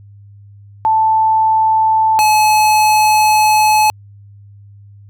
sine / square tone pair in turn, 880 / 856.4 Hz, A5 / A5, 0 / -47 cents, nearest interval unison, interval 47 cents, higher first, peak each -9 dBFS, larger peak neither, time 0.85-2.19 / 2.19-3.9 s, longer second, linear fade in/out 0 ms, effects added 101 Hz sine -37 dBFS peak until 5.09 s

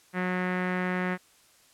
sawtooth tone with low-pass filter, 182.2 Hz, F#3, 26 cents flat, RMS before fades -29 dBFS, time 0.13-1.18 s, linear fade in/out 50 ms, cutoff 1900 Hz, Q 3.6, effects white hiss -60 dBFS RMS until 1.73 s + low-pass 11000 Hz 12 dB/octave

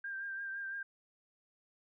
sine tone with vibrato, 1588 Hz, G6, 22 cents sharp, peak -38 dBFS, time 0.04-0.83 s, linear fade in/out 5 ms, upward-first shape triangle, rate 5.9 Hz, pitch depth 36 cents each way, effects none

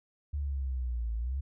sine linear two-way sweep, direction down then up, 73.42 to 55 to 70.7 Hz, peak -30 dBFS, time 0.33-1.41 s, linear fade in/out 10 ms, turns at 1.16 s, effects none

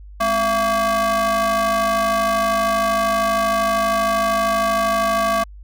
square ring-modulated tone, 233.1 Hz, A#3, in tune, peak -14 dBFS, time 0.2-5.44 s, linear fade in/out 10 ms, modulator 906 Hz, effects added 50 Hz sine -36 dBFS peak until 5.63 s

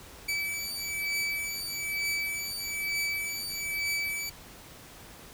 sawtooth beating tone pair, 2300 / 2301.1 Hz, D7 / D7, -37 / -36 cents, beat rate 1.1 Hz, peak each -30 dBFS, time 0.28-4.3 s, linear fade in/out 10 ms, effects pink hiss -49 dBFS RMS until 5.33 s

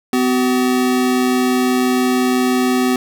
square tone pair together, 252.7 / 378.6 Hz, B3 / F#4, +40 / +40 cents, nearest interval perfect fifth, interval 700 cents, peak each -15 / -20 dBFS, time 0.13-2.96 s, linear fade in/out 2 ms, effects none

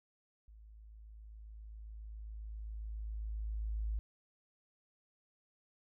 sine tone with level ramp, 53.7 Hz, A1, 41 cents flat, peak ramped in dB -54 to -33 dBFS, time 0.48-3.99 s, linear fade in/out 0 ms, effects none

